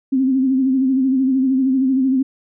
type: tone with vibrato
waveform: sine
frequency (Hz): 263.3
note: C4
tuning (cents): +11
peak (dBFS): -13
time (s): 0.12-2.23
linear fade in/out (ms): 10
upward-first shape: sine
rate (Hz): 13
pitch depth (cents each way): 55
effects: none